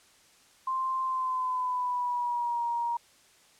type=tone with pitch glide; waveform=sine; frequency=1046.5 to 943.2 Hz; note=C6 to A#5; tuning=0 to +20 cents; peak=-27 dBFS; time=0.67-2.97 s; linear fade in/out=5 ms; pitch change=-180 cents; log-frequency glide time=1.03-2.63 s; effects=white hiss -60 dBFS RMS until 3.59 s + low-pass 9000 Hz 12 dB/octave